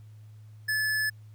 square tone, 1727 Hz, A6, 33 cents flat, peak -26 dBFS, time 0.68-1.1 s, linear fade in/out 10 ms, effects added 107 Hz sine -46 dBFS peak until 1.34 s + pink hiss -68 dBFS RMS until 1.34 s

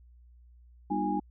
sine tone cluster, 198.1 / 242.4 / 304.3 / 352.1 / 823 Hz, G3 / B3 / D#4 / F4 / G#5, +18 / -32 / -38 / +14 / -16 cents, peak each -33 / -37 / -32 / -38 / -31 dBFS, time 0.9-1.2 s, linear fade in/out 10 ms, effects added 60 Hz sine -53 dBFS peak until 1.3 s

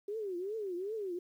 sine tone with vibrato, 394.1 Hz, G4, 9 cents sharp, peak -35 dBFS, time 0.08-1.19 s, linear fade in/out 5 ms, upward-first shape triangle, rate 2.6 Hz, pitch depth 250 cents each way, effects 11-bit

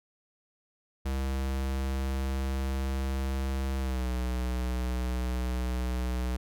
square tone with pitch glide, 66.7 to 62.23 Hz, C2 to B1, +34 to +14 cents, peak -29 dBFS, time 1.05-6.37 s, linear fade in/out 10 ms, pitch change -120 cents, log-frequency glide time 3.78-4.1 s, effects none

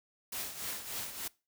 white noise with tremolo, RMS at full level -37 dBFS, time 0.32-1.28 s, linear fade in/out 5 ms, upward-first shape triangle, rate 3.4 Hz, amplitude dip 70%, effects noise-tail reverb RT60 0.3 s tail -23 dB re dry

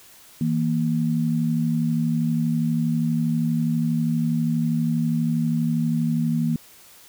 sine tone pair together, 161.1 / 233.5 Hz, E3 / A#3, -39 / +3 cents, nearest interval tritone, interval 642 cents, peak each -22 dBFS, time 0.41-6.56 s, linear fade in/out 2 ms, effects white hiss -49 dBFS RMS until 7.08 s

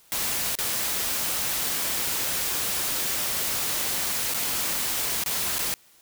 white noise with dropouts, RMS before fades -27 dBFS, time 0.12-5.74 s, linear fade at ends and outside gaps 0 ms, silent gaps 0.553-0.587 / 4.338-4.345 / 5.237-5.26 / 5.584-5.591 s, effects white hiss -57 dBFS RMS until 6.01 s

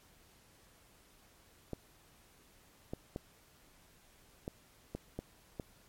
clicks, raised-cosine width 2 ms, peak -25 dBFS, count 7, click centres 1.733 / 2.935 / 3.161 / 4.479 / 4.95 / 5.19 / 5.598 s, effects pink hiss -64 dBFS RMS until 5.88 s + MP3 64 kbps

